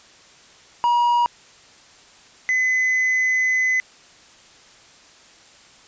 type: tone pair in turn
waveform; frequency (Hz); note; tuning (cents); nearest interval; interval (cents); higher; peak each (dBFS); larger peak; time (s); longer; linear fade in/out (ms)
triangle; 957 / 2025; A#5 / B6; +45 / +43; octave + minor second; 1298; second; -13 / -15; first; 0.84-1.26 / 2.49-3.8; second; 0
effects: white hiss -49 dBFS RMS until 5.87 s + resampled to 16000 Hz